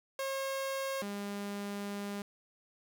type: tone pair in turn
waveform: sawtooth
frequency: 540 / 202.3 Hz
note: C#5 / G#3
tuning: -45 / -45 cents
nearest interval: octave + perfect fourth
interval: 1700 cents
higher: first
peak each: -30 / -33 dBFS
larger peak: first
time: 0.19-1.02 / 1.02-2.22 s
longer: second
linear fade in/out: 2 ms
effects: none